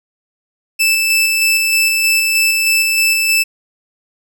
sawtooth tone with tremolo, 2637 Hz, E7, in tune, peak -7 dBFS, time 0.79-3.44 s, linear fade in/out 20 ms, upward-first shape square, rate 3.2 Hz, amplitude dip 25%, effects none

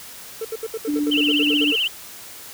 triangle tone bursts, 446 Hz, A4, 23 cents sharp, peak -22 dBFS, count 13, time 0.41-1.757 s, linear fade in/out 5 ms, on 39 ms, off 70 ms
sine tone with tremolo, 293.8 Hz, D4, 1 cent sharp, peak -18 dBFS, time 0.87-1.73 s, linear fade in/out 20 ms, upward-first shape square, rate 15 Hz, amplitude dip 25%
sine tone with vibrato, 2882 Hz, F#7, 46 cents flat, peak -18 dBFS, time 1.11-1.88 s, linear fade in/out 10 ms, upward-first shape triangle, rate 16 Hz, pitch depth 170 cents each way
effects white hiss -39 dBFS RMS until 2.53 s

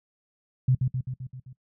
sine tone with echo, 128.7 Hz, C3, 28 cents flat, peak -17 dBFS, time 0.68-0.75 s, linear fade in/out 5 ms, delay 130 ms, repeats 6, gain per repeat -4 dB, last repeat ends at 1.53 s, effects noise-tail reverb RT60 0.1 s tail -20 dB re dry

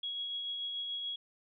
sine tone with tremolo, 3322 Hz, G#7, in tune, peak -34 dBFS, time 0.03-1.16 s, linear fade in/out 5 ms, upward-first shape triangle, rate 6.9 Hz, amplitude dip 30%, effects none

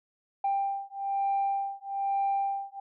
sine beating tone pair, 790 / 791.1 Hz, G5 / G5, +13 / +16 cents, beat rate 1.1 Hz, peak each -29 dBFS, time 0.44-2.8 s, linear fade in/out 5 ms, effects tanh soft clip ceiling -21 dBFS

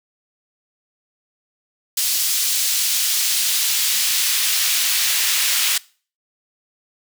pink noise with high-pass filter sweep, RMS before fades -19 dBFS, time 1.97-5.78 s, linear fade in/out 5 ms, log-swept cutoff 4600 to 2500 Hz, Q 0.84, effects noise-tail reverb RT60 0.4 s tail -22 dB re dry

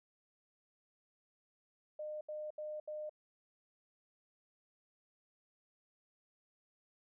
sine tone bursts, 608 Hz, D#5, 40 cents flat, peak -40 dBFS, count 4, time 1.99-3.095 s, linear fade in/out 5 ms, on 220 ms, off 75 ms, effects none

